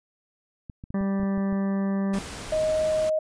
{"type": "clicks", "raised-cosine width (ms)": 5, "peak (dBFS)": -26, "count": 8, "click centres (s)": [0.698, 0.839, 0.905, 1.01, 1.199, 1.232, 1.378, 1.527]}
{"type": "harmonic tone", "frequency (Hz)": 196, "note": "G3", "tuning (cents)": 0, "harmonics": [1, 2, 3, 4, 5, 6, 8, 9, 10], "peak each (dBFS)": [-23, -36, -36, -44, -44, -43, -51, -46, -53], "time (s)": [0.94, 2.19], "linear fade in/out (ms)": 5}
{"type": "noise", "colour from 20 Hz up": "pink", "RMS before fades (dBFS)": -37, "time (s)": [2.13, 3.1], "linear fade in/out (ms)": 10}
{"type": "tone", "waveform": "sine", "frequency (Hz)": 625, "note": "D#5", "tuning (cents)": 8, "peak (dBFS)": -21, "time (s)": [2.52, 3.19], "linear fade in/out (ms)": 5}
{"effects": ["resampled to 22050 Hz"]}